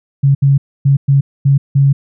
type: tone bursts at uneven times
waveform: sine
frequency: 138.59 Hz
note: C#3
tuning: in tune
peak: -6 dBFS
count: 6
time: 0.23-0.35 / 0.42-0.58 / 0.85-0.97 / 1.08-1.21 / 1.45-1.58 / 1.75-1.93 s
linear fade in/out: 10 ms
effects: none